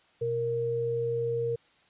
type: tone pair together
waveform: sine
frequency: 123.48 / 466.2 Hz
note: B2 / A#4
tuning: 0 / 0 cents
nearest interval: octave + major seventh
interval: 2300 cents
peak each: -35 / -27 dBFS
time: 0.21-1.56 s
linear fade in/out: 10 ms
effects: white hiss -63 dBFS RMS until 1.89 s + resampled to 8000 Hz